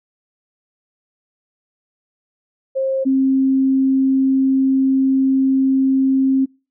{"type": "tone pair in turn", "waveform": "sine", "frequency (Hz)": [533, 266.5], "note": ["C5", "C4"], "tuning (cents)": [32, 32], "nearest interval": "octave", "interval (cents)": 1200, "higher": "first", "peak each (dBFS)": [-16, -12], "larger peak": "second", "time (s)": [[2.75, 3.05], [3.05, 6.46]], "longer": "second", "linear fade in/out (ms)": 20, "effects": ["noise-tail reverb RT60 0.3 s tail -24 dB re dry"]}